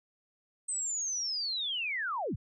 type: linear sweep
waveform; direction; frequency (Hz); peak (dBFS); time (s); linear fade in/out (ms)
sine; down; 8270 to 55; -31; 0.68-2.36; 10
effects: none